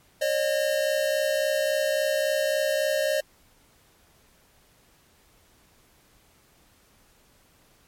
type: tone pair together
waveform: square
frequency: 545.4 / 609 Hz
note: C#5 / D#5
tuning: -28 / -37 cents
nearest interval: major second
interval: 191 cents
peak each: -27 / -25 dBFS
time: 0.21-3.21 s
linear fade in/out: 10 ms
effects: pink hiss -60 dBFS RMS until 7.87 s + MP3 64 kbps